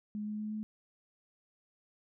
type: tone with pitch steps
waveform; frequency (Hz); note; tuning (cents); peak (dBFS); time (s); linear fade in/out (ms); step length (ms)
sine; 210 / 211.6 / 213.2 / 214.8; G#3 / G#3 / G#3 / A3; +19 / +33 / +46 / -41; -35; 0.15-0.63; 0; 120
effects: none